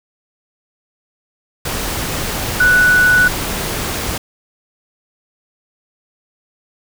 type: tone in noise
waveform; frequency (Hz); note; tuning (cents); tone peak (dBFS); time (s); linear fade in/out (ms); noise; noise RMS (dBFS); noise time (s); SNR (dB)
sine; 1480; F#6; 0; -8; 2.6-3.28; 5; pink; -21; 1.65-4.18; +10
effects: none